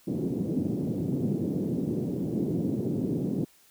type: band-pass noise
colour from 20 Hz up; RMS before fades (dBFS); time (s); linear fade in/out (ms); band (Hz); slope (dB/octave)
pink; -29; 0.07-3.45; 10; 140 to 370; 24
effects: white hiss -60 dBFS RMS until 3.7 s